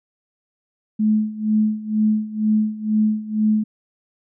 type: tone with tremolo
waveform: sine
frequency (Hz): 214.9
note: A3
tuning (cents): -41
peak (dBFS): -13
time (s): 0.99-3.64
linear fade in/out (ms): 10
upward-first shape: sine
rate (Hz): 2.1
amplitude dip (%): 85
effects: none